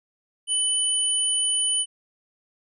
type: tone pair together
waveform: sine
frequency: 2998 / 9559 Hz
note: F#7 / D9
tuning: +22 / +30 cents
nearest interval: octave + minor sixth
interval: 2008 cents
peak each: -25 / -22 dBFS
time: 0.47-1.86 s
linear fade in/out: 50 ms
effects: none